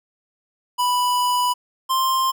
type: tone pair in turn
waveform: square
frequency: 987.8 / 1049.9 Hz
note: B5 / C6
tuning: 0 / +6 cents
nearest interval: minor second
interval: 106 cents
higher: second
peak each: -18 dBFS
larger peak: neither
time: 0.78-1.54 / 1.89-2.32 s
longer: first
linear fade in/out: 20 ms
effects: none